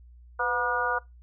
harmonic tone with a mistuned harmonic, 241.1 Hz, B3, 41 cents flat, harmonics 2 / 3 / 4 / 5 / 6, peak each -32 / -33 / -30 / -31 / -28 dBFS, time 0.39-0.99 s, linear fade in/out 10 ms, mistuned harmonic 2, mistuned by +65 cents, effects noise-tail reverb RT60 0.2 s tail -22 dB re dry + added 60 Hz sine -48 dBFS peak until 1.22 s

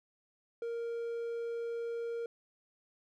triangle tone, 466.2 Hz, A#4, in tune, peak -33 dBFS, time 0.62-2.26 s, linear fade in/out 2 ms, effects none

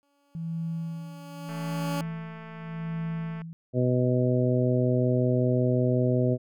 15% pulse tone with exponential growth, 283.8 Hz, C#4, 41 cents sharp, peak -23 dBFS, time 0.03-2.01 s, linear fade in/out 0 ms, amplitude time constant 430 ms
sine tone with tremolo, 164.81 Hz, E3, in tune, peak -28 dBFS, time 0.35-3.53 s, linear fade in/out 0 ms, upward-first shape sine, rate 0.83 Hz, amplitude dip 80%
click train, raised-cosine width 0.5 ms, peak -31 dBFS, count 427, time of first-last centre 1.49-3.418 s, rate 221 Hz
harmonic tone, 125.4 Hz, B2, 27 cents sharp, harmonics 1 / 2 / 3 / 4 / 5, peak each -24 / -27 / -29 / -30 / -31 dBFS, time 3.73-6.38 s, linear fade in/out 50 ms
effects none

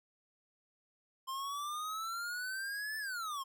square exponential two-way sweep, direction up then down, 1049 to 1760 to 1049 Hz, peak -38 dBFS, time 1.27-3.44 s, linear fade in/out 20 ms, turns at 2.98 s, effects none

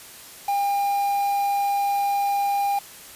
triangle tone with quantisation, 803 Hz, G5, 41 cents sharp, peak -18 dBFS, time 0.48-2.79 s, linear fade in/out 5 ms, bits 6, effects white hiss -43 dBFS RMS until 3.15 s + resampled to 32000 Hz

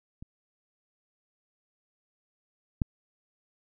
clicks, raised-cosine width 5 ms, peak -30 / -13 dBFS, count 2, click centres 0.225 / 2.818 s, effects none

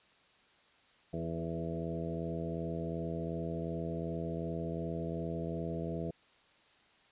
harmonic tone with a mistuned harmonic, 82.7 Hz, E2, 6 cents sharp, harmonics 1 / 2 / 3 / 4 / 5 / 6 / 7 / 8, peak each -45 / -38 / -45 / -43 / -44 / -44 / -50 / -44 dBFS, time 1.13-6.11 s, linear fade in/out 5 ms, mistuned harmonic 5, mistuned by +23 cents, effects white hiss -65 dBFS RMS until 7.11 s + resampled to 8000 Hz

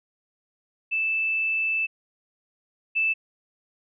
sine tone pair in turn, 2637 / 2637 Hz, E7 / E7, 0 / 0 cents, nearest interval unison, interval 0 cents, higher neither, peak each -22 / -20 dBFS, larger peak second, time 0.91-1.87 / 2.95-3.14 s, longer first, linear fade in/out 20 ms, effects none

